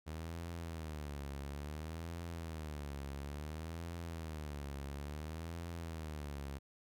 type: tone with vibrato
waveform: sawtooth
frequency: 76.9 Hz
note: D#2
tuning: 20 cents flat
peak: -38 dBFS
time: 0.06-6.59 s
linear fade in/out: 20 ms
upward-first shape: sine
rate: 0.58 Hz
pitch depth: 170 cents each way
effects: none